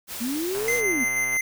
white noise, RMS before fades -34 dBFS, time 0.07-0.83 s, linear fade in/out 50 ms
sine linear two-way sweep, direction up then down, 222.8 to 493.9 to 222.8 Hz, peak -25 dBFS, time 0.2-1.05 s, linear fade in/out 20 ms, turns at 0.76 s
click train, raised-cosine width 0.5 ms, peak -22 dBFS, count 104, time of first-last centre 0.55-1.367 s, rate 126 Hz
square tone with tremolo, 2072 Hz, C7, 17 cents flat, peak -22 dBFS, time 0.68-1.41 s, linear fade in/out 2 ms, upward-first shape square, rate 6.2 Hz, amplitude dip 25%
effects none

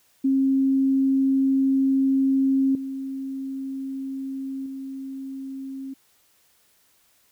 sine tone with level steps, 268.7 Hz, C4, 46 cents sharp, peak -17 / -28 / -31 dBFS, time 0.24-5.94 s, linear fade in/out 10 ms, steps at 2.75 / 4.66 s, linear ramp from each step 2 ms, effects white hiss -62 dBFS RMS until 7.31 s

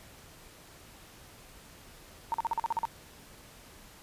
sine tone bursts, 918 Hz, A#5, 27 cents flat, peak -26 dBFS, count 9, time 2.32-2.853 s, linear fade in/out 0 ms, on 21 ms, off 43 ms, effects pink hiss -53 dBFS RMS until 4.02 s + resampled to 32000 Hz

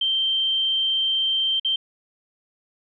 sine tone with dropouts, 3136 Hz, G7, in tune, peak -19 dBFS, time 0.01-1.76 s, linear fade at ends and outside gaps 5 ms, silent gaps 1.598-1.647 s, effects none

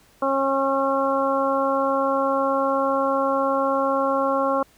harmonic tone, 271.9 Hz, C#4, 33 cents flat, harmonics 1 / 2 / 3 / 4 / 5, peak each -27 / -22 / -28 / -24 / -29 dBFS, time 0.22-4.63 s, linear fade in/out 5 ms, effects pink hiss -56 dBFS RMS until 4.77 s

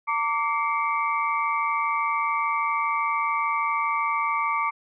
sine tone cluster, 910 / 1163 / 2121 / 2286 Hz, A#5 / D6 / C7 / D7, -42 / -17 / +23 / -47 cents, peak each -28 / -24 / -32 / -32 dBFS, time 0.07-4.71 s, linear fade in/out 20 ms, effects none

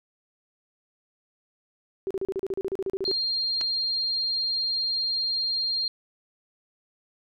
sine tone bursts, 385.3 Hz, G4, 30 cents flat, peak -25 dBFS, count 15, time 2.07-3.114 s, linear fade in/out 0 ms, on 36 ms, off 36 ms
sine tone, 4205 Hz, C8, 8 cents sharp, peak -24 dBFS, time 3.05-5.88 s, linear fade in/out 2 ms
clicks, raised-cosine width 0.2 ms, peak -21 / -18 dBFS, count 2, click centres 3.61 / 3.613 s
effects none

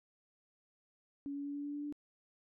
sine tone with pitch steps, 281.9 / 283.7 / 285.5 / 287.3 / 289.2 / 291 / 292.9 Hz, C#4 / C#4 / D4 / D4 / D4 / D4 / D4, +29 / +40 / -49 / -38 / -27 / -16 / -5 cents, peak -38 dBFS, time 1.26-1.925 s, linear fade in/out 0 ms, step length 95 ms, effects none

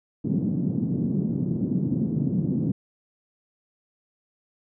white band-pass noise, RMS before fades -25 dBFS, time 0.24-2.72 s, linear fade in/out 5 ms, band 140 to 240 Hz, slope 24 dB/octave, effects none

